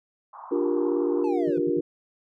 pink band-pass noise, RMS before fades -42 dBFS, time 0.33-1.24 s, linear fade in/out 5 ms, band 820 to 1100 Hz, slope 48 dB/octave
sine chord, G minor seventh, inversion second, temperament just, 294 / 352.8 / 392 / 470.4 Hz, D4 / F4 / G4 / Bb4, +2 / +18 / 0 / +16 cents, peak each -27 / -25 / -30 / -28 dBFS, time 0.51-1.81 s, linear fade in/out 10 ms
triangle linear sweep, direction down, 890 to 479.8 Hz, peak -30 dBFS, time 1.24-1.58 s, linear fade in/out 2 ms
sine tone bursts, 164.3 Hz, E3, 5 cents flat, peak -33 dBFS, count 4, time 1.47-1.798 s, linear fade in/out 5 ms, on 34 ms, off 64 ms
effects none

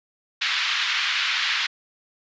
white band-pass noise, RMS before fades -24 dBFS, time 0.41-1.67 s, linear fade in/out 10 ms, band 1300 to 3900 Hz, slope 24 dB/octave, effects resampled to 16000 Hz

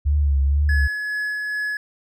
sine tone with vibrato, 71 Hz, C#2, 42 cents sharp, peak -15 dBFS, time 0.05-0.88 s, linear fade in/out 20 ms, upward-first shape triangle, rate 2.1 Hz, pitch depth 75 cents each way
triangle tone with tremolo, 1696 Hz, G#6, 36 cents sharp, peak -20 dBFS, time 0.69-1.77 s, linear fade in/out 2 ms, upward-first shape sine, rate 2.4 Hz, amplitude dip 25%
effects none

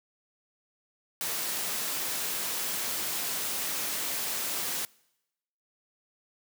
white noise, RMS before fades -32 dBFS, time 1.21-4.85 s, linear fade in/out 0 ms, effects noise-tail reverb RT60 0.9 s tail -25 dB re dry + high-pass 150 Hz 12 dB/octave

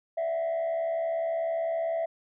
sine tone with frequency modulation, 661 Hz, E5, 5 cents sharp, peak -24 dBFS, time 0.17-2.06 s, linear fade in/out 10 ms, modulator 71.4 Hz, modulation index 0.45, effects tanh soft clip ceiling -25 dBFS

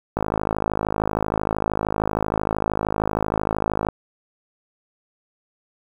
click train, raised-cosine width 1 ms, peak -7 dBFS, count 198, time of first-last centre 0.17-3.887 s, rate 53 Hz, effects 7-bit

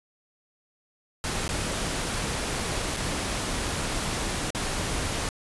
pink noise with dropouts, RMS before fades -29 dBFS, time 1.24-5.29 s, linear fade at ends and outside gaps 1 ms, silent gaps 1.48-1.49 / 2.965-2.969 / 4.505-4.548 s, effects resampled to 24000 Hz

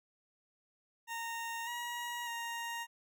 20% pulse tone with pitch steps, 923 / 956 / 934 Hz, A#5 / A#5 / A#5, -17 / +43 / +3 cents, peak -33 dBFS, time 1.07-2.87 s, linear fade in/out 50 ms, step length 600 ms, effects none

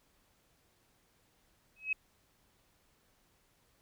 sine tone with exponential growth, 2558 Hz, D#7, 47 cents sharp, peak -26 dBFS, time 1.76-1.93 s, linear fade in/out 5 ms, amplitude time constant 36 ms, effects pink hiss -71 dBFS RMS until 3.81 s

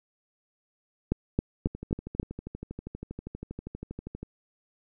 two click trains, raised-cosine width 3 ms, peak -24 / -11 dBFS, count 33 / 5, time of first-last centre 1.67-4.23 / 1.12-2.198 s, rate 12.5 / 3.71 Hz, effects none

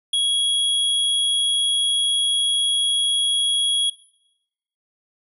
square tone, 3322 Hz, G#7, in tune, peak -18 dBFS, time 0.13-3.9 s, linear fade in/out 5 ms, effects noise-tail reverb RT60 0.9 s tail -20 dB re dry + resampled to 32000 Hz

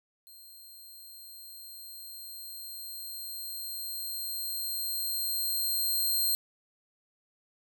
5% pulse tone with level ramp, 4186 Hz, C8, in tune, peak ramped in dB -43 to -18 dBFS, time 0.27-6.35 s, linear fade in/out 0 ms, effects none

